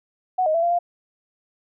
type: tone with pitch steps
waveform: sine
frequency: 740 / 624 / 669 / 690 / 698 Hz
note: F#5 / D#5 / E5 / F5 / F5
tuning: 0 / +5 / +25 / -21 / -1 cents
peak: -17 dBFS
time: 0.38-0.79 s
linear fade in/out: 10 ms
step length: 82 ms
effects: none